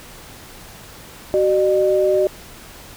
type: tone pair together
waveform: sine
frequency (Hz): 377.6 / 605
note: F#4 / D#5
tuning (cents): +35 / -49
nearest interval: minor sixth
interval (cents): 816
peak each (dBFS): -16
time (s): 1.34-2.27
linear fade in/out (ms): 0
effects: pink hiss -40 dBFS RMS until 2.96 s